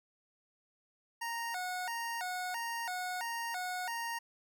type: tone with vibrato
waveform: 25% pulse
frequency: 824 Hz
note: G#5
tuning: 14 cents flat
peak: -32 dBFS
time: 1.21-4.19 s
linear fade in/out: 10 ms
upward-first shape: square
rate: 1.5 Hz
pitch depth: 210 cents each way
effects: none